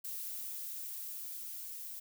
violet noise with level ramp, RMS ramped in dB -41 to -45 dBFS, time 0.04-2 s, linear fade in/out 10 ms, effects none

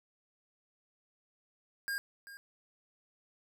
square tone with echo, 1615 Hz, G#6, 49 cents flat, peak -34 dBFS, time 1.88-1.98 s, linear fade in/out 0 ms, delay 390 ms, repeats 1, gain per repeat -14 dB, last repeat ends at 2.37 s, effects none

